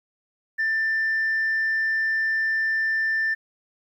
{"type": "tone", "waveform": "sine", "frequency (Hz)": 1780, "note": "A6", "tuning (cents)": 20, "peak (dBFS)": -19, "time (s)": [0.58, 3.35], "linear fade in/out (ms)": 20, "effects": ["tanh soft clip ceiling -18 dBFS", "10-bit"]}